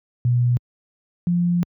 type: tone pair in turn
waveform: sine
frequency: 122 / 174.54 Hz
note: B2 / F3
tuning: -21 / -1 cents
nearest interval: tritone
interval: 620 cents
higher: second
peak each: -14 / -16 dBFS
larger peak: first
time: 0.25-0.57 / 1.27-1.63 s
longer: second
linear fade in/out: 0 ms
effects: high-pass 80 Hz 12 dB/octave